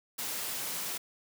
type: high-pass noise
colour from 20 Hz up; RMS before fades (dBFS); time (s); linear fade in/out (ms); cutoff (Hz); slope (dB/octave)
white; -36; 0.18-0.98; 10; 130; 12
effects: none